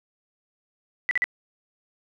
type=tone bursts; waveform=sine; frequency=1975.5 Hz; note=B6; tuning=in tune; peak=-19 dBFS; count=3; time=1.09-1.241 s; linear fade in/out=0 ms; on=21 ms; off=44 ms; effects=none